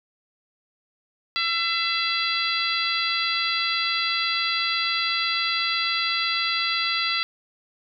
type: harmonic tone with a mistuned harmonic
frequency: 674 Hz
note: E5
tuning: 38 cents sharp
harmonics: 2 / 3 / 4 / 5 / 6 / 7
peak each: -29 / -29 / -29 / -29 / -29 / -29 dBFS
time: 1.36-7.23 s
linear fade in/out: 0 ms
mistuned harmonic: 4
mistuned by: -18 cents
effects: none